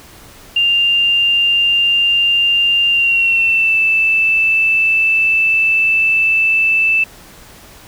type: tone with pitch glide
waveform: sine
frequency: 2794 to 2642 Hz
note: F7 to E7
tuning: 0 to +3 cents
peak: -10 dBFS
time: 0.56-7.04 s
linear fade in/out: 5 ms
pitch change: -97 cents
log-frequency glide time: 2.89-3.78 s
effects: pink hiss -40 dBFS RMS until 7.87 s